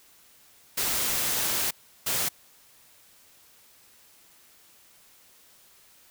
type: noise bursts at uneven times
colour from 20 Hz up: white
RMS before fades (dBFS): -27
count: 2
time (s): 0.77-1.71 / 2.06-2.29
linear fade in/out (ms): 10
effects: white hiss -57 dBFS RMS until 6.1 s